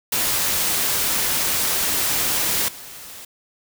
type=noise with level steps; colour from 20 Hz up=white; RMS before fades=-21 / -38 dBFS; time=0.12-3.25 s; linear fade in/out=5 ms; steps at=2.68 s; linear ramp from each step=5 ms; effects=none